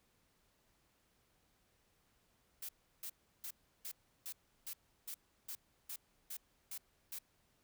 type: noise bursts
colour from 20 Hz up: blue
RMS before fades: -45 dBFS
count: 12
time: 2.62-7.188 s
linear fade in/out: 5 ms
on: 69 ms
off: 340 ms
effects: pink hiss -75 dBFS RMS until 7.63 s